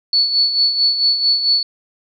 sine tone with tremolo, 4435 Hz, C#8, in tune, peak -10 dBFS, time 0.13-1.63 s, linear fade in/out 2 ms, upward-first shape sine, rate 4.5 Hz, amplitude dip 60%, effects none

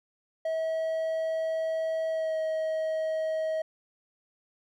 triangle tone with pitch glide, 644 to 634.8 Hz, E5 to D#5, -41 to +35 cents, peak -25 dBFS, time 0.45-3.62 s, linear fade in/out 5 ms, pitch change -24 cents, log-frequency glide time 2.1-2.38 s, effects none

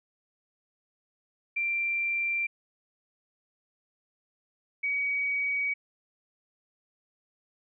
sine tone pair in turn, 2361 / 2262 Hz, D7 / C#7, +9 / +34 cents, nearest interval minor second, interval 75 cents, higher first, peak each -26 dBFS, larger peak neither, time 1.56-2.47 / 4.83-5.74 s, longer neither, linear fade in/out 10 ms, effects none

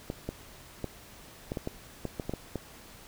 clicks, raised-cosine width 2 ms, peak -19 dBFS, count 11, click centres 0.101 / 0.29 / 0.843 / 1.519 / 1.572 / 1.674 / 2.053 / 2.198 / 2.295 / 2.337 / 2.557 s, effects pink hiss -51 dBFS RMS until 3.07 s

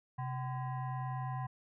sine tone with frequency modulation, 130.8 Hz, C3, in tune, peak -35 dBFS, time 0.18-1.47 s, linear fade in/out 10 ms, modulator 891 Hz, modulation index 0.82, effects none

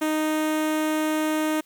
sawtooth tone with notch filter, 310 Hz, D#4, 6 cents flat, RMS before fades -24 dBFS, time 0.01-1.61 s, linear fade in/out 10 ms, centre 4700 Hz, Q 1.8, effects white hiss -60 dBFS RMS until 1.65 s

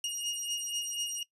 20% pulse beating tone pair, 2857 / 2861.1 Hz, F7 / F7, +39 / +41 cents, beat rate 4.1 Hz, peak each -31 dBFS, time 0.04-1.23 s, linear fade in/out 2 ms, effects noise-tail reverb RT60 0.1 s tail -19 dB re dry + resampled to 32000 Hz

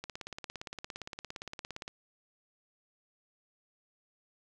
click train, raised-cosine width 0.2 ms, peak -23 dBFS, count 33, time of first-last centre 0.04-1.879 s, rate 17.4 Hz, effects none

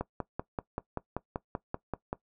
click train, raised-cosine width 1 ms, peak -18 dBFS, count 12, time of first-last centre 0.01-2.129 s, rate 5.19 Hz, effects noise-tail reverb RT60 0.1 s tail -19 dB re dry

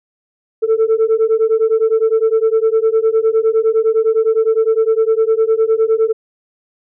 sine beating tone pair, 440 / 449.8 Hz, A4 / A4, 0 / +38 cents, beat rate 9.8 Hz, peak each -12 dBFS, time 0.62-6.13 s, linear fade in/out 20 ms, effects tanh soft clip ceiling -7 dBFS

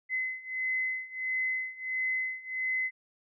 sine beating tone pair, 2038 / 2039.5 Hz, C7 / C7, -46 / -45 cents, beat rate 1.5 Hz, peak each -34 / -32 dBFS, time 0.09-2.91 s, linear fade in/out 50 ms, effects none

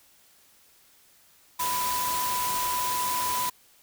sine tone in noise, 993 Hz, B5, 9 cents sharp, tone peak -27 dBFS, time 1.59-3.5 s, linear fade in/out 10 ms, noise white, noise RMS -31 dBFS, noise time 1.59-3.5 s, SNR +1 dB, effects white hiss -59 dBFS RMS until 3.82 s

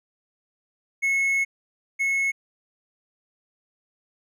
triangle tone pair in turn, 2186 / 2186 Hz, C#7 / C#7, -25 / -25 cents, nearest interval unison, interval 0 cents, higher neither, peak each -18 / -19 dBFS, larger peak first, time 1.02-1.45 / 1.99-2.32 s, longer first, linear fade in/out 20 ms, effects none

